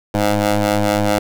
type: ring-modulated tone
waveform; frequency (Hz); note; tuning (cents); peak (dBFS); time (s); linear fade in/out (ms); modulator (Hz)
15% pulse; 103.83; G#2; 0; -5; 0.14-1.19; 5; 413
effects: none